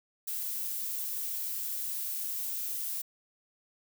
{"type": "noise", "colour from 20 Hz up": "violet", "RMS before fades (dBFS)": -35, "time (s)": [0.27, 3.02], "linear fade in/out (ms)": 10, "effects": []}